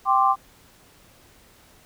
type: chord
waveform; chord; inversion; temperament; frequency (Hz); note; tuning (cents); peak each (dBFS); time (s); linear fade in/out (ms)
sine; G suspended fourth; none; equal; 784 / 1046.5 / 1174.7; G5 / C6 / D6; 0 / 0 / 0; -20; 0.05-0.36; 50
effects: pink hiss -54 dBFS RMS until 1.85 s